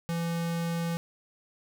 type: tone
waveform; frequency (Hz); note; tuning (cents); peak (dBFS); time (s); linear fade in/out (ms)
square; 168.3; E3; +36; -29; 0.09-0.97; 0
effects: none